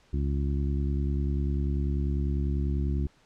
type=harmonic tone; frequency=70.1 Hz; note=C#2; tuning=20 cents sharp; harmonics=1 / 2 / 3 / 4 / 5; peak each=-26 / -32 / -36 / -38 / -40 dBFS; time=0.13-3.07 s; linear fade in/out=5 ms; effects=pink hiss -62 dBFS RMS until 3.25 s + low-pass 6000 Hz 12 dB/octave